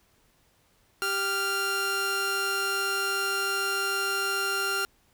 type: tone pair together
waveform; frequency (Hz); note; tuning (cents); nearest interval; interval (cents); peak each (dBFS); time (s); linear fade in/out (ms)
sawtooth; 392 / 1393.3; G4 / F6; 0 / -4; octave + minor seventh; 2196; -29 / -23; 1.02-4.85; 0
effects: pink hiss -65 dBFS RMS until 5.13 s